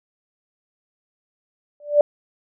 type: tone with exponential growth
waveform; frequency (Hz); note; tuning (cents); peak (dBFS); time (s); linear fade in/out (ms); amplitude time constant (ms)
sine; 587.3; D5; 0; -6; 1.8-2.01; 2; 44
effects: none